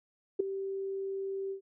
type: tone with ADSR envelope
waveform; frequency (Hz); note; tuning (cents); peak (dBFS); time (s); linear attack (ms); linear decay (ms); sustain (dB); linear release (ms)
sine; 389; G4; -13; -20; 0.39-1.61; 12; 5; -13; 100
effects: none